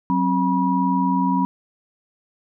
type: tone cluster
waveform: sine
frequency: 186.1 / 267.1 / 970 Hz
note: F#3 / C4 / B5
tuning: +10 / +36 / -31 cents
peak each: -21 dBFS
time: 0.1-1.45 s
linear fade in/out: 0 ms
effects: none